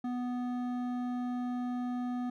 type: tone with hard clipping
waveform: triangle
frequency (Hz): 246.9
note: B3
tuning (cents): 0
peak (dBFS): -34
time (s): 0.04-2.3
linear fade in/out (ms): 5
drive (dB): 14
effects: none